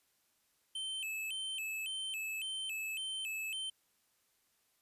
square tone with vibrato, 2842 Hz, F7, 30 cents sharp, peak -38 dBFS, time 0.75-3.7 s, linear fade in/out 5 ms, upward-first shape square, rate 1.8 Hz, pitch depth 150 cents each way, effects white hiss -75 dBFS RMS until 4.81 s + resampled to 32000 Hz

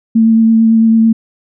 sine tone with vibrato, 224.7 Hz, A3, 37 cents sharp, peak -5 dBFS, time 0.15-1.13 s, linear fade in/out 10 ms, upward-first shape triangle, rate 9 Hz, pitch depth 17 cents each way, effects none

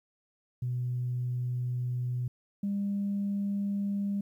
sine tone pair in turn, 123.9 / 200.7 Hz, B2 / G3, +6 / +41 cents, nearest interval minor sixth, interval 835 cents, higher second, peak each -28 / -27 dBFS, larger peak second, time 0.62-2.28 / 2.63-4.21 s, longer first, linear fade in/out 5 ms, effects tanh soft clip ceiling -24 dBFS + 11-bit

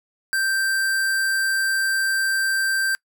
square tone, 1568 Hz, G6, in tune, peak -20 dBFS, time 0.33-2.95 s, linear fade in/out 0 ms, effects noise-tail reverb RT60 0.1 s tail -25 dB re dry

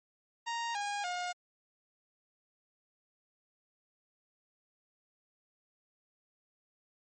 sawtooth tone with pitch steps, 932.3 / 816.3 / 714.8 Hz, A#5 / G#5 / F5, 0 / -30 / +40 cents, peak -30 dBFS, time 0.46-1.33 s, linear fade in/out 20 ms, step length 290 ms, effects MP3 32 kbps

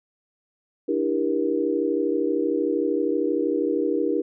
sine chord, E half-diminished seventh, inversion third, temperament just, 296.7 / 329.6 / 395.6 / 474.7 Hz, D4 / E4 / G4 / Bb4, +18 / 0 / +16 / +31 cents, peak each -26 dBFS, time 0.88-4.22 s, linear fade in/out 10 ms, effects none

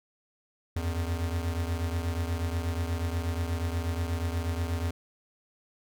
square beating tone pair, 83 / 91.3 Hz, E2 / F#2, +12 / -23 cents, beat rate 8.3 Hz, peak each -30 / -35 dBFS, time 0.76-4.91 s, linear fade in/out 5 ms, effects none

